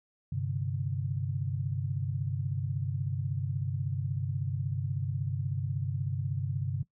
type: chord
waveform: sine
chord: G suspended fourth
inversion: none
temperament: just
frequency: 98 / 130.67 / 147 Hz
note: G2 / C3 / D3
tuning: 0 / -2 / +2 cents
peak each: -34 / -33 / -35 dBFS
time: 0.32-6.83 s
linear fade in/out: 5 ms
effects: noise-tail reverb RT60 0.1 s tail -18 dB re dry

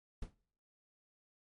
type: noise with exponential decay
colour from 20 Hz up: brown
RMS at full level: -39 dBFS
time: 0.22-0.35 s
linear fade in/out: 5 ms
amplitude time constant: 27 ms
effects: noise-tail reverb RT60 0.6 s tail -23 dB re dry + MP3 48 kbps

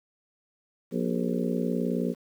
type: harmonic tone with a mistuned harmonic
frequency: 59.6 Hz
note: A#1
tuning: 39 cents sharp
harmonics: 3 / 4 / 5 / 6 / 7 / 8 / 9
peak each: -30 / -29 / -36 / -37 / -34 / -35 / -38 dBFS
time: 0.91-2.15 s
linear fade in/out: 50 ms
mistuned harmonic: 6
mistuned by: +99 cents
effects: 9-bit

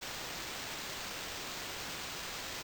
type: noise with sample-and-hold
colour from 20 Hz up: violet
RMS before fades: -42 dBFS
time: 0.01-2.63 s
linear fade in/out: 20 ms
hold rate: 11025 Hz
effects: none

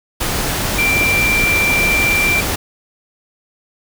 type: tone in noise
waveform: sine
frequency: 2357 Hz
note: D7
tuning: 6 cents sharp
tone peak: -13 dBFS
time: 0.78-2.41 s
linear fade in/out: 10 ms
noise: pink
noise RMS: -19 dBFS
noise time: 0.2-2.56 s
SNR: +3 dB
effects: none

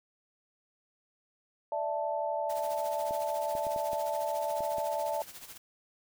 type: chord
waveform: sine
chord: D suspended second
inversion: none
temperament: equal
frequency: 587.3 / 659.3 / 880 Hz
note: D5 / E5 / A5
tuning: 0 / 0 / 0 cents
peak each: -34 dBFS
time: 1.72-5.22 s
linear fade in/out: 2 ms
type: noise with tremolo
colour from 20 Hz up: white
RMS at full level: -45 dBFS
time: 2.49-5.58 s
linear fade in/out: 10 ms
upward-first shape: sine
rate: 14 Hz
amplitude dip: 65%
type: clicks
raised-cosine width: 2 ms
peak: -31 dBFS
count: 7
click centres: 3.109 / 3.552 / 3.668 / 3.762 / 3.932 / 4.606 / 4.783 s
effects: none

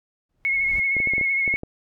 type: noise with exponential growth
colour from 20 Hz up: brown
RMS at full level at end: -32 dBFS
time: 0.29-0.8 s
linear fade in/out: 5 ms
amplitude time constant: 110 ms
type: tone with vibrato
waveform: sine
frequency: 2178 Hz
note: C#7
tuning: 31 cents flat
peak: -19 dBFS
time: 0.45-1.56 s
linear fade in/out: 0 ms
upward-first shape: sine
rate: 13 Hz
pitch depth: 29 cents each way
type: clicks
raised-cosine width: 2 ms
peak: -19 dBFS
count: 9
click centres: 0.967 / 1.002 / 1.073 / 1.136 / 1.181 / 1.212 / 1.478 / 1.54 / 1.634 s
effects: none

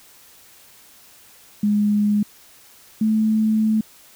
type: tone pair in turn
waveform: sine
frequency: 207.7 / 217.8 Hz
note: G#3 / A3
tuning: 0 / -17 cents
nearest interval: minor second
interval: 83 cents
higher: second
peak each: -15 dBFS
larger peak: neither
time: 1.63-2.23 / 3.01-3.81 s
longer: second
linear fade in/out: 5 ms
effects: white hiss -49 dBFS RMS until 4.15 s

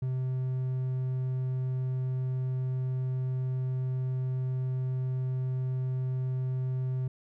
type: tone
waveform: triangle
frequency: 129.1 Hz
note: C3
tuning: 23 cents flat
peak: -26 dBFS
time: 0.02-7.08 s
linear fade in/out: 5 ms
effects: none

